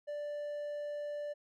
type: tone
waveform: triangle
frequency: 587.3 Hz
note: D5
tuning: in tune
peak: -35 dBFS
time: 0.07-1.34 s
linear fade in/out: 20 ms
effects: none